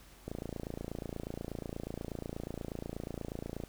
click train, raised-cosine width 2 ms, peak -25 dBFS, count 96, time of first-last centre 0.28-3.637 s, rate 28.3 Hz, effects added 46 Hz sine -58 dBFS peak until 3.68 s + pink hiss -58 dBFS RMS until 3.68 s

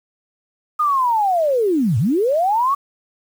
sine linear two-way sweep, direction down then up, 1244.5 to 99.2 to 1149 Hz, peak -14 dBFS, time 0.79-2.75 s, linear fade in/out 10 ms, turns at 1.98 s, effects 7-bit

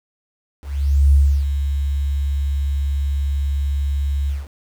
sine tone with ADSR envelope, 70.1 Hz, C#2, 20 cents sharp, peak -8 dBFS, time 0.62-4.48 s, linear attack 510 ms, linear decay 310 ms, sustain -9 dB, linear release 190 ms, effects 7-bit

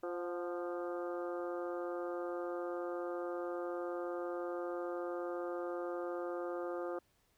harmonic tone with a mistuned harmonic, 174.61 Hz, F3, in tune, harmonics 2 / 3 / 4 / 5 / 6 / 7 / 8 / 9, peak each -40 / -41 / -48 / -53 / -56 / -48 / -55 / -59 dBFS, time 0.03-6.99 s, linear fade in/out 5 ms, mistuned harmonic 4, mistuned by +51 cents, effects pink hiss -74 dBFS RMS until 7.37 s

